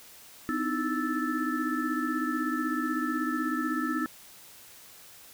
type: tone cluster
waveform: sine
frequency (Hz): 252.3 / 305.5 / 321.6 / 1315 / 1753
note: B3 / D#4 / E4 / E6 / A6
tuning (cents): +37 / -32 / -43 / -5 / -7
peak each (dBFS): -32 / -32 / -36 / -33 / -36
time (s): 0.49-4.06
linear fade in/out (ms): 0
effects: white hiss -51 dBFS RMS until 5.33 s

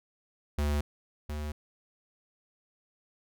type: tone pair in turn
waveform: square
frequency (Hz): 73.42 / 74.88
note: D2 / D2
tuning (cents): 0 / +34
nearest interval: unison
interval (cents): 34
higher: second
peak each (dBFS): -27 / -34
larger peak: first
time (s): 0.58-0.81 / 1.29-1.52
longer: neither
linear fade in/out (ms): 5
effects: none

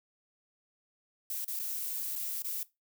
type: noise with dropouts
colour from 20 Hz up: violet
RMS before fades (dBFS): -36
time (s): 1.3-2.63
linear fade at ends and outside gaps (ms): 2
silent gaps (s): 1.446-1.479 / 1.593-1.597 / 2.155-2.159 / 2.422-2.445
effects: noise-tail reverb RT60 0.2 s tail -18 dB re dry

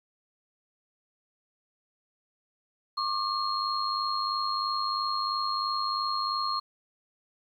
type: tone cluster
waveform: sine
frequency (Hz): 1087 / 1190 / 4254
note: C#6 / D6 / C8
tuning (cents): -34 / +22 / +28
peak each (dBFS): -31 / -31 / -32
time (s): 2.97-6.6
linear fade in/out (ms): 10
effects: 10-bit

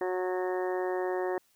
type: harmonic tone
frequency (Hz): 183.4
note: F#3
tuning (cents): -15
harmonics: 2 / 3 / 4 / 5 / 6 / 7 / 8 / 9 / 10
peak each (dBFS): -30 / -36 / -37 / -41 / -44 / -51 / -53 / -48 / -43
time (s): 0.01-1.38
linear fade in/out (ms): 2
effects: white hiss -68 dBFS RMS until 1.55 s

